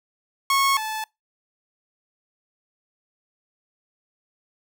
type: tone pair in turn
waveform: sawtooth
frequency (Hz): 1097 / 870.3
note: C#6 / A5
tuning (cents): -18 / -19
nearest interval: major third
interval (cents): 401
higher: first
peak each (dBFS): -14 / -23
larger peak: first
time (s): 0.5-0.77 / 0.77-1.04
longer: neither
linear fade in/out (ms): 2
effects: noise-tail reverb RT60 0.2 s tail -25 dB re dry